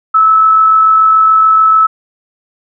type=tone with amplitude modulation; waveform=sine; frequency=1303 Hz; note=E6; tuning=20 cents flat; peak=-3 dBFS; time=0.14-1.87 s; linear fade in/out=10 ms; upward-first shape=sine; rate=46.9 Hz; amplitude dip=25%; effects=none